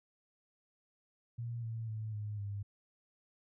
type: tone with pitch steps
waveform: sine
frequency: 117.8 / 113.39 / 109.15 / 105.07 / 101.14 Hz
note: A#2 / A#2 / A2 / G#2 / G#2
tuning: +19 / -47 / -13 / +21 / -45 cents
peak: -37 dBFS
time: 1.38-2.63 s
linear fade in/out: 10 ms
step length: 250 ms
effects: none